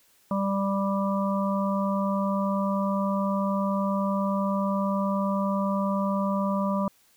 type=harmonic tone; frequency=196.7 Hz; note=G3; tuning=6 cents sharp; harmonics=1 / 3 / 5 / 6; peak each=-25 / -30 / -32 / -33 dBFS; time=0.31-6.88 s; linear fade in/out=2 ms; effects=white hiss -62 dBFS RMS until 7.16 s